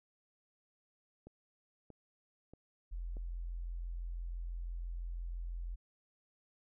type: click train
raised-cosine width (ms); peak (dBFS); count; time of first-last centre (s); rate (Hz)
2; -39; 4; 1.27-3.169; 1.58
type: tone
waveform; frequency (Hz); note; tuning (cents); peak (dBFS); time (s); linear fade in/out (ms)
sine; 42.99; F1; -27; -38; 2.91-5.76; 20
effects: none